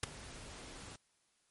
pink noise with ADSR envelope, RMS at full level -30 dBFS, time 0.03-0.96 s, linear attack 4 ms, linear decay 10 ms, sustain -20 dB, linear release 4 ms, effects white hiss -75 dBFS RMS until 1.5 s + MP3 48 kbps

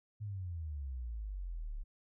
sine exponential sweep, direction down, 108.2 to 34 Hz, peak -38 dBFS, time 0.2-1.84 s, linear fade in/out 20 ms, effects none

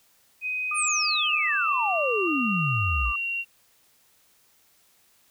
sine tone with pitch glide, 2508 to 2751 Hz, D#7 to F7, +13 to -27 cents, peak -26 dBFS, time 0.41-3.45 s, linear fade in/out 50 ms, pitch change +160 cents, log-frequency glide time 0.84-1.99 s
sine tone with vibrato, 1200 Hz, D6, 37 cents sharp, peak -29 dBFS, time 0.71-3.16 s, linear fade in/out 5 ms, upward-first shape square, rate 0.64 Hz, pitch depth 29 cents each way
sine exponential sweep, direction down, 9760 to 51.91 Hz, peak -24 dBFS, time 0.74-3.13 s, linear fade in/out 50 ms
effects white hiss -62 dBFS RMS until 5.3 s

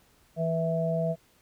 harmonic tone, 164 Hz, E3, 9 cents flat, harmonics 1 / 3 / 4, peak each -28 / -34 / -28 dBFS, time 0.36-1.16 s, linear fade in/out 50 ms, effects pink hiss -63 dBFS RMS until 1.41 s

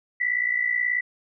sine tone pair together, 1956.5 / 2015 Hz, B6 / B6, -17 / +34 cents, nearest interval minor second, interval 51 cents, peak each -23 / -26 dBFS, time 0.2-1.01 s, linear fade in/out 10 ms, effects none

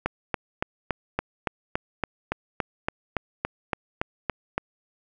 click train, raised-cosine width 0.5 ms, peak -9 dBFS, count 17, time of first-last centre 0.06-4.58 s, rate 3.54 Hz, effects none

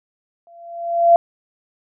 sine tone with exponential growth, 683 Hz, F5, 39 cents flat, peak -5 dBFS, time 0.47-1.16 s, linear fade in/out 1 ms, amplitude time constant 150 ms, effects none

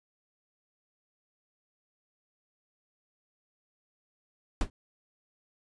brown noise with exponential decay, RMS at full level -20 dBFS, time 4.61-4.7 s, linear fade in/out 2 ms, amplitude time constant 19 ms, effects resampled to 22050 Hz

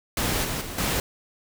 pink noise with level steps, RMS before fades -25 / -29 / -35 / -25 dBFS, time 0.17-1 s, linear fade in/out 2 ms, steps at 0.44 / 0.61 / 0.78 s, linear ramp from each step 5 ms, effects none

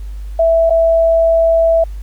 sine tone with dropouts, 659.3 Hz, E5, in tune, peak -8 dBFS, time 0.39-1.84 s, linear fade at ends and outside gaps 5 ms, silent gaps 0.697-0.704 s, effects added 50 Hz sine -23 dBFS peak until 2.02 s + pink hiss -49 dBFS RMS until 2.02 s

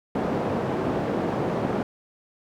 white band-pass noise, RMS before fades -26 dBFS, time 0.15-1.83 s, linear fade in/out 2 ms, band 120 to 510 Hz, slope 12 dB/octave, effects none

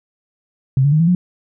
sine tone with pitch steps, 132.7 / 143.05 / 154.2 / 166.23 / 179.19 Hz, C3 / D3 / D#3 / E3 / F3, +25 / -45 / -15 / +15 / +45 cents, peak -10 dBFS, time 0.77-1.15 s, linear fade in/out 2 ms, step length 76 ms, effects none

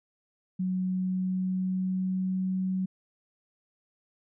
sine tone with pitch glide, 185 to 187.26 Hz, F#3 to F#3, 0 to +21 cents, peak -26 dBFS, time 0.59-2.86 s, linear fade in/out 10 ms, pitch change +21 cents, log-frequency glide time 0.8-2.58 s, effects none

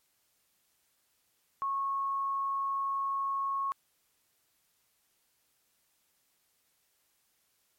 sine tone, 1097 Hz, C#6, 18 cents flat, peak -29 dBFS, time 1.62-3.72 s, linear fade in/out 0 ms, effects white hiss -73 dBFS RMS until 7.78 s + MP3 64 kbps

